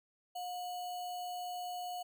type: tone with sample-and-hold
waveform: sine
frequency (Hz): 718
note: F5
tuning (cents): +48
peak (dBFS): -38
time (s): 0.35-2.03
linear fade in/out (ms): 10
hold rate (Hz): 3675
effects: none